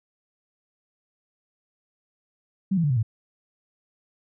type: tone with pitch steps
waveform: sine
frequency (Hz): 192.5 / 167.58 / 145.89 / 127 / 110.56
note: G3 / E3 / D3 / B2 / A2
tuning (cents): -31 / +29 / -11 / +49 / +9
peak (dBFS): -19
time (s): 2.71-3.03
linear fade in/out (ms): 10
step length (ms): 64
effects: none